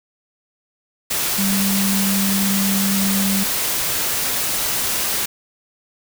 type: tone in noise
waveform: sine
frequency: 196 Hz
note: G3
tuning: in tune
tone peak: -18 dBFS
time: 1.38-3.44 s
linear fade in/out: 10 ms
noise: white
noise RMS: -21 dBFS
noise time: 1.1-5.26 s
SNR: 0 dB
effects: none